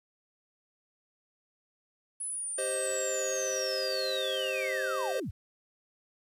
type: linear sweep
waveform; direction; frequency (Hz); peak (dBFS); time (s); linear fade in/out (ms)
sine; down; 10260 to 48.17; -33; 2.2-5.31; 10
type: chord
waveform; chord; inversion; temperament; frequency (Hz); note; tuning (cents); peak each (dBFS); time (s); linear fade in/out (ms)
square; C minor; second; equal; 392 / 523.3 / 622.3; G4 / C5 / Eb5; 0 / 0 / 0; -39 / -34 / -38; 2.58-5.2; 5
effects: resampled to 32000 Hz + 11-bit